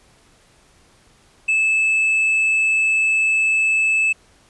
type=tone; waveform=triangle; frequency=2616 Hz; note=E7; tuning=14 cents flat; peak=-13 dBFS; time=1.48-4.13 s; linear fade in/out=10 ms; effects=pink hiss -54 dBFS RMS until 4.49 s + resampled to 24000 Hz